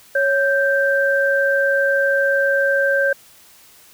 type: tone pair together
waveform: sine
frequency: 554.4 / 1568.1 Hz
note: C#5 / G6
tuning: 0 / 0 cents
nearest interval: octave + tritone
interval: 1800 cents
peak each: -17 dBFS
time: 0.15-3.13 s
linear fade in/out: 5 ms
effects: white hiss -48 dBFS RMS until 3.93 s